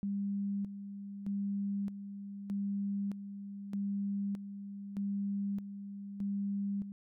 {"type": "tone with tremolo", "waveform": "sine", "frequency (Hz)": 200, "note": "G3", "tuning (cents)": 35, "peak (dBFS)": -32, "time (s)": [0.03, 6.92], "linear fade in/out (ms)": 0, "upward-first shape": "square", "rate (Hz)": 0.81, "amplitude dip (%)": 65, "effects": []}